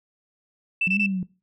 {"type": "tone bursts", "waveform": "sine", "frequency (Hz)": 2657, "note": "E7", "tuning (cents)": 13, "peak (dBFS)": -19, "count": 3, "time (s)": [0.81, 1.064], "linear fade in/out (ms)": 5, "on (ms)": 70, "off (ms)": 22}
{"type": "exponential two-way sweep", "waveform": "sine", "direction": "up then down", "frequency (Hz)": [179.3, 207.7, 179.3], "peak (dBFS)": -23, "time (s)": [0.87, 1.23], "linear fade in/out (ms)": 2, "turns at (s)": 0.99}
{"effects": ["noise-tail reverb RT60 0.3 s tail -21 dB re dry", "tanh soft clip ceiling -11 dBFS"]}